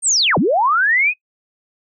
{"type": "linear two-way sweep", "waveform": "sine", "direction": "down then up", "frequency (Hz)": [8870, 136.6, 2561], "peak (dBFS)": -12, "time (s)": [0.02, 1.14], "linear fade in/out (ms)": 50, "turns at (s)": 0.38, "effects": ["noise-tail reverb RT60 0.1 s tail -23 dB re dry"]}